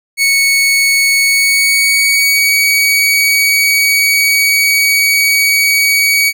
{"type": "tone with pitch glide", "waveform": "sawtooth", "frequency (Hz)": [2217, 2257], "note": ["C#7", "C#7"], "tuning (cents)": [0, 31], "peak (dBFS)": -5, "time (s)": [0.17, 6.33], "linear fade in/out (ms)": 50, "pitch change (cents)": 31, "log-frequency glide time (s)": [1.2, 2.52], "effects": []}